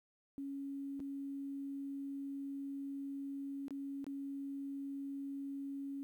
sine tone with dropouts, 277.2 Hz, C#4, in tune, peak -40 dBFS, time 0.38-6.03 s, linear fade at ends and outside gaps 0 ms, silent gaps 0.995-1.002 / 3.682-3.707 / 4.043-4.066 s, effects 12-bit

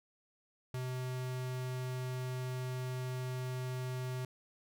square tone, 127.6 Hz, C3, 43 cents flat, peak -37 dBFS, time 0.74-4.25 s, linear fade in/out 2 ms, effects none

